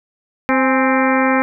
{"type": "harmonic tone with a mistuned harmonic", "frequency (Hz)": 261.6, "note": "C4", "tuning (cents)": 0, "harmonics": [1, 2, 3, 4, 5, 6, 7, 8, 9], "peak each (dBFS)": [-16, -19, -21, -22, -23, -24, -24, -25, -26], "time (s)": [0.49, 1.42], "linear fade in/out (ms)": 0, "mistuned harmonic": 3, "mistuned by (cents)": 75, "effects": []}